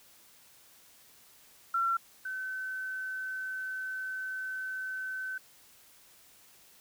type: tone pair in turn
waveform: sine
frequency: 1359 / 1525.4 Hz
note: F6 / G6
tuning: -48 / -48 cents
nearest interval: major second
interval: 200 cents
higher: second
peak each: -26 / -34 dBFS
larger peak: first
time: 1.74-1.97 / 2.25-5.38 s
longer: second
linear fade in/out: 5 ms
effects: white hiss -59 dBFS RMS until 6.8 s